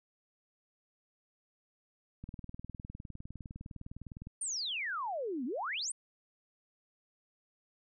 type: click train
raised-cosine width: 5 ms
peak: -32 dBFS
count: 41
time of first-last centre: 2.24-4.27 s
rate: 19.7 Hz
type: exponential two-way sweep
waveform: sine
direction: down then up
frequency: 9397 to 230 to 9397 Hz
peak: -34 dBFS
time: 4.41-5.92 s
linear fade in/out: 5 ms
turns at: 5.45 s
effects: none